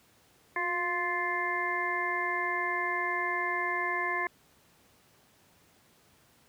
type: harmonic tone with a mistuned harmonic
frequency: 349.2 Hz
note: F4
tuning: in tune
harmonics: 1 / 2 / 3 / 5 / 6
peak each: -38 / -38 / -33 / -33 / -34 dBFS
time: 0.56-4.27 s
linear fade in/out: 2 ms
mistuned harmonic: 1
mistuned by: +53 cents
effects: pink hiss -63 dBFS RMS until 6.48 s + high-pass 80 Hz 12 dB/octave